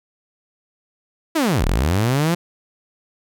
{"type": "linear two-way sweep", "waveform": "sawtooth", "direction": "down then up", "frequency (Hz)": [339.8, 32.7, 177.2], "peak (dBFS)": -12, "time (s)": [1.35, 2.35], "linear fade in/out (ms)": 10, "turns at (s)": 1.65, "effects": []}